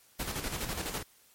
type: noise with tremolo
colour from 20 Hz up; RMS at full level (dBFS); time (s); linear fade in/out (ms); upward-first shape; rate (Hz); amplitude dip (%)
pink; -34; 0.19-1.03; 10; square; 12; 50
effects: white hiss -62 dBFS RMS until 1.34 s + MP3 64 kbps